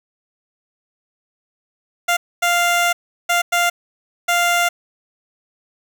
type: tone bursts at uneven times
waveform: 15% pulse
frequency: 697 Hz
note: F5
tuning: 4 cents flat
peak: -8 dBFS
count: 5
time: 2.08-2.17 / 2.42-2.93 / 3.29-3.42 / 3.52-3.7 / 4.28-4.69 s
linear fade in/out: 10 ms
effects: none